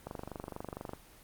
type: click train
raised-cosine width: 1 ms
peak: -25 dBFS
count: 22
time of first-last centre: 0.07-0.934 s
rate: 24.3 Hz
effects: pink hiss -57 dBFS RMS until 1.23 s + Opus 24 kbps